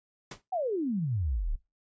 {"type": "noise with exponential decay", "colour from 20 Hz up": "pink", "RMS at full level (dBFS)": -35, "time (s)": [0.31, 0.42], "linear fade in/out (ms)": 5, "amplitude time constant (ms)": 22}
{"type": "exponential sweep", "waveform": "sine", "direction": "down", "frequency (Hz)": [784, 30.87], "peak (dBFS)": -27, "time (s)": [0.52, 1.56], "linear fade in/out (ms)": 10}
{"effects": ["noise-tail reverb RT60 0.2 s tail -17 dB re dry", "resampled to 16000 Hz"]}